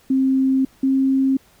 sine tone pair in turn, 265.1 / 267.4 Hz, C4 / C4, +23 / +38 cents, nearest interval unison, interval 15 cents, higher second, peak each -14 dBFS, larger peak neither, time 0.1-0.65 / 0.83-1.37 s, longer first, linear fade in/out 5 ms, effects pink hiss -54 dBFS RMS until 1.6 s

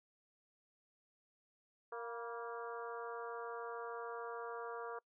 harmonic tone with a mistuned harmonic, 233.1 Hz, A#3, in tune, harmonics 2 / 3 / 4 / 5 / 6 / 7, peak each -45 / -51 / -50 / -49 / -52 / -58 dBFS, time 1.92-4.99 s, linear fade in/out 5 ms, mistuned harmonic 4, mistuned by +49 cents, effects noise-tail reverb RT60 0.1 s tail -25 dB re dry

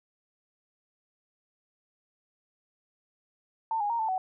sine tone with pitch steps, 896 / 824 / 931 / 883 / 751 Hz, A5 / G#5 / A#5 / A5 / F#5, +31 / -14 / -2 / +6 / +26 cents, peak -26 dBFS, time 3.71-4.18 s, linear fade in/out 2 ms, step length 94 ms, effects none

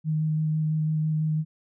sine tone with vibrato, 155.56 Hz, D#3, in tune, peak -22 dBFS, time 0.04-1.45 s, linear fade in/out 50 ms, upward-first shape square, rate 6 Hz, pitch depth 9 cents each way, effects none

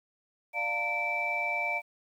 sine tone cluster, 592 / 701 / 905 / 2325 Hz, D5 / F5 / A5 / D7, +14 / +6 / +48 / -18 cents, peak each -38 / -35 / -37 / -29 dBFS, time 0.53-1.82 s, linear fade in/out 50 ms, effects tanh soft clip ceiling -19 dBFS + 10-bit

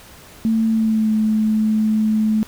sine tone with pitch glide, 223.3 to 216.7 Hz, A3 to A3, +26 to -26 cents, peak -14 dBFS, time 0.45-2.43 s, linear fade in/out 0 ms, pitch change -52 cents, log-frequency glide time 0.71-1.12 s, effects pink hiss -43 dBFS RMS until 2.47 s

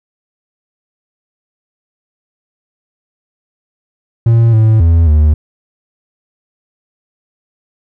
triangle tone with pitch steps, 115.4 / 110.2 / 83.1 / 76 Hz, A#2 / A2 / E2 / D#2, -17 / +3 / +15 / -40 cents, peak -3 dBFS, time 4.26-5.34 s, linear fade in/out 5 ms, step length 270 ms, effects none

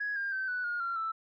sine tone with pitch steps, 1668 / 1604.7 / 1543.8 / 1485.2 / 1428.8 / 1374.5 / 1322.4 Hz, G#6 / G6 / G6 / F#6 / F6 / F6 / E6, +7 / +40 / -27 / +6 / +39 / -28 / +5 cents, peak -30 dBFS, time 0-1.12 s, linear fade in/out 10 ms, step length 160 ms, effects tanh soft clip ceiling -26 dBFS

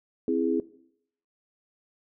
sine chord, C augmented, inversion none, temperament equal, 261.6 / 329.6 / 415.3 Hz, C4 / E4 / G#4, 0 / 0 / 0 cents, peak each -27 dBFS, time 0.28-0.6 s, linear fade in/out 2 ms, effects noise-tail reverb RT60 0.7 s tail -19 dB re dry

